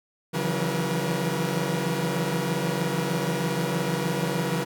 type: tone cluster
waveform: sawtooth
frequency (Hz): 140.3 / 164.4 / 170.8 / 187.7 / 479.4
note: C#3 / E3 / F3 / F#3 / A#4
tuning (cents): +21 / -4 / -38 / +25 / +48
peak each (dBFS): -27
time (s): 0.33-4.65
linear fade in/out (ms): 20
effects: none